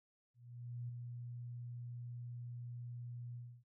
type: tone with ADSR envelope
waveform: sine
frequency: 120.7 Hz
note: B2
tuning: 39 cents flat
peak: -40 dBFS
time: 0.34-3.64 s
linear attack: 550 ms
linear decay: 6 ms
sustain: -4 dB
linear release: 290 ms
effects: none